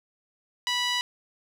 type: tone with band-pass filter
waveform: sawtooth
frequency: 982 Hz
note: B5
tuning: 10 cents flat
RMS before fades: -27 dBFS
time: 0.67-1.01 s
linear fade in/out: 0 ms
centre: 3400 Hz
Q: 1.5
effects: none